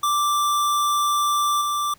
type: tone with level steps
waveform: square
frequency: 1174.7 Hz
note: D6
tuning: in tune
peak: -19 / -22 dBFS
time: 0.03-1.94 s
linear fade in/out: 5 ms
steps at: 1.61 s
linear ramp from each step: 5 ms
effects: pink hiss -55 dBFS RMS until 1.98 s